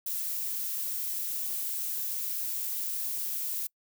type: noise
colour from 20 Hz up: violet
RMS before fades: -33 dBFS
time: 0.06-3.67 s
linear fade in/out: 5 ms
effects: noise-tail reverb RT60 0.1 s tail -26 dB re dry